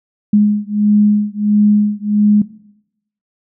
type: beating tone pair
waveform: sine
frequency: 207.7 / 209.2 Hz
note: G#3 / G#3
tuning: 0 / +13 cents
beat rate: 1.5 Hz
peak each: -12 dBFS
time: 0.33-2.42 s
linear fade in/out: 5 ms
effects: noise-tail reverb RT60 0.8 s tail -18 dB re dry